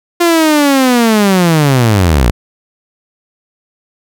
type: linear sweep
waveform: sawtooth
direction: down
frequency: 349.2 to 51.91 Hz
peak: -3 dBFS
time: 0.2-2.31 s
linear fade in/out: 10 ms
effects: none